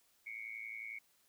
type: tone with amplitude modulation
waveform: sine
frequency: 2213 Hz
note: C#7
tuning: 3 cents flat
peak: -39 dBFS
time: 0.26-0.99 s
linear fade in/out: 10 ms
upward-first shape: sine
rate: 111 Hz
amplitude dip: 85%
effects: white hiss -72 dBFS RMS until 1.28 s